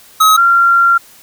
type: tone pair in turn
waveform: square / sine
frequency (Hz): 1276 / 1378.8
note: D#6 / F6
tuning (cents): +43 / -23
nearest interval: minor second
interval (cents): 134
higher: second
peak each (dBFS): -6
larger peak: neither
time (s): 0.2-0.37 / 0.37-0.98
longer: second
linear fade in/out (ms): 10
effects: white hiss -42 dBFS RMS until 1.22 s